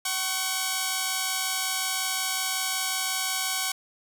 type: tone pair together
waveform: 5% pulse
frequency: 758.5 / 1105 Hz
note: F#5 / C#6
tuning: +43 / -6 cents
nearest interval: perfect fifth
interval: 651 cents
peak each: -17 dBFS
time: 0.05-3.72 s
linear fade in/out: 5 ms
effects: none